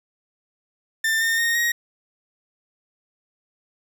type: tone with pitch steps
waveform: 40% pulse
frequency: 1789 / 1820.3 / 1852.1 / 1884.5 Hz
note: A6 / A#6 / A#6 / A#6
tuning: +28 / -42 / -12 / +18 cents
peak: -18 dBFS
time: 1.04-1.72 s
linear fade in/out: 5 ms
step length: 170 ms
effects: none